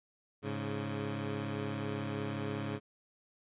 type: tone pair together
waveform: 15% pulse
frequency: 105.2 / 139.13 Hz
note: G#2 / C#3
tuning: +23 / +7 cents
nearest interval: perfect fourth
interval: 484 cents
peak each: -31 / -32 dBFS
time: 0.42-2.8 s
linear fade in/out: 50 ms
effects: resampled to 8000 Hz